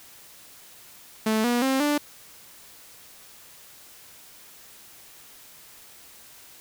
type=tone with pitch steps; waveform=sawtooth; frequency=218.6 / 241.2 / 266 / 293.5 Hz; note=A3 / B3 / C4 / D4; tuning=-11 / -41 / +29 / -1 cents; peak=-17 dBFS; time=1.26-1.98 s; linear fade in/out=5 ms; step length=180 ms; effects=white hiss -49 dBFS RMS until 6.6 s